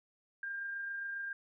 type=tone with amplitude modulation; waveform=sine; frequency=1600 Hz; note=G6; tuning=35 cents sharp; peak=-36 dBFS; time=0.43-1.33 s; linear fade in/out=2 ms; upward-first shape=sine; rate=27.4 Hz; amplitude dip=25%; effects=none